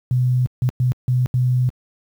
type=tone bursts at uneven times; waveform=sine; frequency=125.8 Hz; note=B2; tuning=32 cents sharp; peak=-14 dBFS; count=5; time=0.11-0.46 / 0.62-0.69 / 0.8-0.92 / 1.08-1.26 / 1.34-1.69 s; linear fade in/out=0 ms; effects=high-pass 60 Hz 12 dB/octave + 8-bit